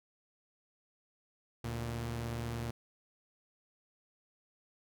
sawtooth tone pair together, 73.42 / 117.02 Hz, D2 / A#2, 0 / +7 cents, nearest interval minor sixth, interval 807 cents, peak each -39 / -33 dBFS, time 1.64-2.71 s, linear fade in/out 5 ms, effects none

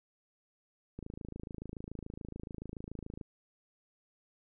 click train, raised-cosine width 3 ms, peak -29 dBFS, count 61, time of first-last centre 0.99-3.212 s, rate 27 Hz, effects none

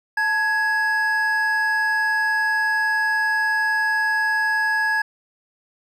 triangle tone pair together, 880 / 1669.4 Hz, A5 / G#6, 0 / +9 cents, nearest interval major seventh, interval 1109 cents, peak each -23 / -17 dBFS, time 0.17-5.02 s, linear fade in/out 5 ms, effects none

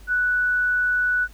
sine tone, 1480 Hz, F#6, in tune, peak -18 dBFS, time 0.07-1.28 s, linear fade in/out 50 ms, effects added 50 Hz sine -42 dBFS peak until 1.33 s + pink hiss -53 dBFS RMS until 1.33 s

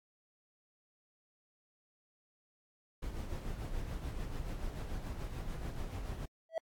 brown noise with tremolo, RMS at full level -38 dBFS, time 3.02-6.26 s, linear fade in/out 10 ms, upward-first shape sine, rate 6.9 Hz, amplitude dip 45%
triangle tone with exponential growth, 652 Hz, E5, 19 cents flat, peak -26 dBFS, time 6.49-6.58 s, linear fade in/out 2 ms, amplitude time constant 18 ms
effects AAC 64 kbps

